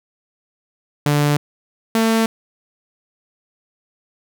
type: tone pair in turn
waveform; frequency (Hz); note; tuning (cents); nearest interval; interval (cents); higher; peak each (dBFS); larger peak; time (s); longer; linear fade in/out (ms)
sawtooth; 146.5 / 224.7; D3 / A3; -4 / +37; perfect fifth; 741; second; -10; neither; 1.06-1.37 / 1.95-2.26; neither; 2
effects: none